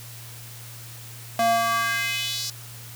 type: tone with high-pass filter sweep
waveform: square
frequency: 230 Hz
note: A#3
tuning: 23 cents flat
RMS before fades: -24 dBFS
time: 1.39-2.5 s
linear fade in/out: 2 ms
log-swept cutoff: 540 to 5200 Hz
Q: 2.7
effects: added 117 Hz sine -41 dBFS peak until 2.95 s + white hiss -43 dBFS RMS until 2.95 s